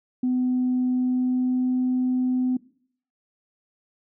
sine tone with pitch glide, 252.2 to 253.7 Hz, B3 to B3, +36 to +47 cents, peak -19 dBFS, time 0.23-2.57 s, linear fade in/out 5 ms, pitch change +11 cents, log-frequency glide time 0.91-1.73 s, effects noise-tail reverb RT60 0.6 s tail -21 dB re dry + tanh soft clip ceiling -16 dBFS

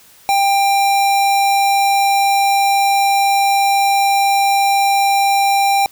square tone, 793 Hz, G5, 20 cents sharp, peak -12 dBFS, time 0.29-5.86 s, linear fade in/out 0 ms, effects white hiss -46 dBFS RMS until 5.91 s

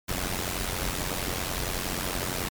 pink noise with amplitude modulation, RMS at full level -27 dBFS, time 0.08-2.49 s, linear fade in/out 10 ms, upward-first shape sine, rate 90.8 Hz, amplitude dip 75%, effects MP3 96 kbps

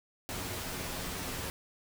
pink noise with comb filter, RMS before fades -38 dBFS, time 0.29-1.5 s, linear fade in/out 0 ms, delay 11 ms, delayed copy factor +0.5, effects none

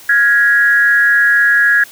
sine tone with amplitude modulation, 1661.2 Hz, G#6, in tune, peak -4 dBFS, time 0.09-1.84 s, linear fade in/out 5 ms, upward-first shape sine, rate 244 Hz, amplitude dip 75%, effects white hiss -38 dBFS RMS until 1.91 s + high-pass 60 Hz 12 dB/octave

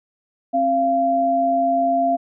sine tone pair together, 267.1 / 688 Hz, C4 / F5, +36 / -26 cents, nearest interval octave + major third, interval 1638 cents, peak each -23 / -16 dBFS, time 0.53-2.17 s, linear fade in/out 20 ms, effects none

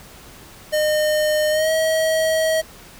square tone with pitch glide, 610 to 638.5 Hz, D#5 to D#5, -34 to +45 cents, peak -17 dBFS, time 0.72-2.62 s, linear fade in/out 20 ms, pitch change +79 cents, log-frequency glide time 1.5-1.71 s, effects pink hiss -43 dBFS RMS until 2.99 s

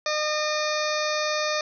harmonic tone with a mistuned harmonic, 608 Hz, D#5, 40 cents flat, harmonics 1 / 2 / 3 / 4 / 6 / 7 / 8 / 9 / 10, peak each -27 / -30 / -32 / -33 / -35 / -35 / -36 / -37 / -37 dBFS, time 0.06-1.61 s, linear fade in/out 2 ms, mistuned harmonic 7, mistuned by +43 cents, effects none

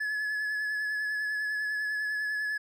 triangle tone with vibrato, 1708 Hz, G#6, 48 cents sharp, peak -27 dBFS, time 0-2.58 s, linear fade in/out 10 ms, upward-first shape triangle, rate 10 Hz, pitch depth 29 cents each way, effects none

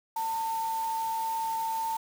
sine tone in noise, 899 Hz, A5, 37 cents sharp, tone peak -28 dBFS, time 0.16-1.97 s, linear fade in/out 5 ms, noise white, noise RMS -44 dBFS, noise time 0.16-1.97 s, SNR +13 dB, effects none

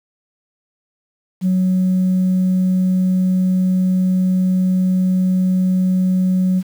sine tone, 185 Hz, F#3, in tune, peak -11 dBFS, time 1.41-6.63 s, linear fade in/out 50 ms, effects tanh soft clip ceiling -10 dBFS + 7-bit

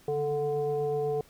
sine tone with frequency modulation, 440 Hz, A4, in tune, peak -26 dBFS, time 0.08-1.21 s, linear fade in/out 2 ms, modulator 296 Hz, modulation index 0.66, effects pink hiss -58 dBFS RMS until 1.29 s

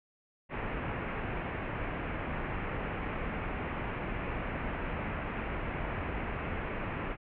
pink low-pass noise, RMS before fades -36 dBFS, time 0.49-7.17 s, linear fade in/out 50 ms, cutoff 2600 Hz, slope 48 dB/octave, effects none

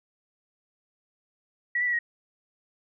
sine tone with pitch steps, 1930 / 1976 / 1941 / 1886 Hz, B6 / B6 / B6 / A#6, -40 / 0 / -31 / +20 cents, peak -23 dBFS, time 1.75-1.99 s, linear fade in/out 5 ms, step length 60 ms, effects none

